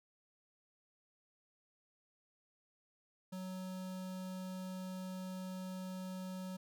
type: tone with notch filter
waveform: square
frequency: 185.9 Hz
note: F#3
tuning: 8 cents sharp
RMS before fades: -44 dBFS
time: 3.32-6.57 s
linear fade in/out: 10 ms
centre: 2100 Hz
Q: 2
effects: none